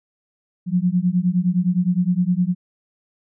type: beating tone pair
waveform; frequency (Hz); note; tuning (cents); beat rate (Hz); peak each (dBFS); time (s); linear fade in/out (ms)
sine; 174.61 / 184.31; F3 / F#3; 0 / -6; 9.7; -19; 0.66-2.55; 50
effects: none